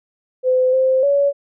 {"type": "tone with pitch steps", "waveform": "sine", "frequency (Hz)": [511, 522, 565], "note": ["C5", "C5", "C#5"], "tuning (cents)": [-41, -4, 33], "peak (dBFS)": -12, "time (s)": [0.43, 1.33], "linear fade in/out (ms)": 50, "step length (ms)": 300, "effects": []}